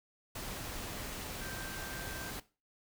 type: tone in noise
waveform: sine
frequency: 1568 Hz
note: G6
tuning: in tune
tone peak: -46 dBFS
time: 1.41-2.31 s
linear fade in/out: 5 ms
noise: pink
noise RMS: -42 dBFS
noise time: 0.35-2.4 s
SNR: -7 dB
effects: noise-tail reverb RT60 0.3 s tail -17 dB re dry